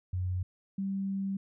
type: tone pair in turn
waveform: sine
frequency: 91.4 / 194.9 Hz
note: F#2 / G3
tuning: -21 / -10 cents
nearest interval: octave + minor second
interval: 1311 cents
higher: second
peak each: -29 / -30 dBFS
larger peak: first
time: 0.13-0.43 / 0.78-1.37 s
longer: second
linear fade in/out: 5 ms
effects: none